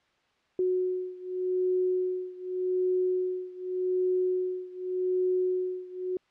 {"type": "beating tone pair", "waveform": "sine", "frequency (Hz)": [366.9, 367.75], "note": ["F#4", "F#4"], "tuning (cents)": [-15, -11], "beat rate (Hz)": 0.85, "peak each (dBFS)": [-28, -30], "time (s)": [0.59, 6.17], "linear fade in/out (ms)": 2, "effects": ["white hiss -68 dBFS RMS until 6.3 s", "low-pass 3000 Hz 12 dB/octave"]}